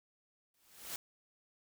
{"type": "noise with exponential growth", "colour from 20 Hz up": "white", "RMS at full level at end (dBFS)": -39, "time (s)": [0.54, 0.96], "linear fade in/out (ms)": 2, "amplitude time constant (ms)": 91, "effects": []}